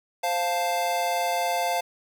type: chord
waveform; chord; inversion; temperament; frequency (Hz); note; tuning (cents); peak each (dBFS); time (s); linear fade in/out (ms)
square; F major; second; equal; 523.3 / 698.5 / 880; C5 / F5 / A5; 0 / 0 / 0; -32 / -26 / -30; 0.23-1.81; 10
effects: none